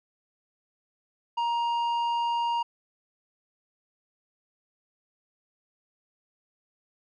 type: tone with tanh clipping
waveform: triangle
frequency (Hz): 940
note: A#5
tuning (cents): +14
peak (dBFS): -26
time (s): 1.37-2.63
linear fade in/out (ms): 10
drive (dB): 12
effects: none